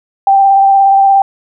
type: tone with vibrato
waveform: sine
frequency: 785 Hz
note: G5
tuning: 2 cents sharp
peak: -4 dBFS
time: 0.27-1.22 s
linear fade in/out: 2 ms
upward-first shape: sine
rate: 17 Hz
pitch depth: 17 cents each way
effects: none